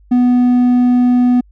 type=tone with hard clipping; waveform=sine; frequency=246.9 Hz; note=B3; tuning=in tune; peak=-9 dBFS; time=0.11-1.41 s; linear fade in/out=10 ms; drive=3 dB; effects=added 50 Hz sine -43 dBFS peak until 1.51 s